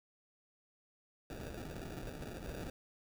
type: noise with sample-and-hold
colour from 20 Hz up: pink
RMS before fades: -45 dBFS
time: 1.3-2.7 s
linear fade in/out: 2 ms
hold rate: 1050 Hz
effects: none